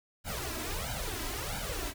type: noise with flanger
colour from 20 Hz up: pink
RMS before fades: -36 dBFS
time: 0.24-1.94 s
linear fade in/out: 50 ms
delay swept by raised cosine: 1.3 to 3.1 ms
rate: 1.5 Hz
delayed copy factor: +1
effects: none